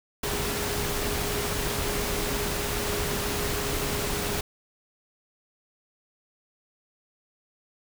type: tone in noise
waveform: sine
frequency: 411.5 Hz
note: G#4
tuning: 16 cents flat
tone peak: -34 dBFS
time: 0.23-4.41 s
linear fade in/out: 5 ms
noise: pink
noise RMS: -29 dBFS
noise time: 0.23-4.41 s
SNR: -8 dB
effects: none